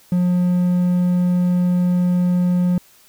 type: tone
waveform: triangle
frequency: 178.6 Hz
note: F3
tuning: 39 cents sharp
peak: -12 dBFS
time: 0.12-2.78 s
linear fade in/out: 2 ms
effects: white hiss -51 dBFS RMS until 3.08 s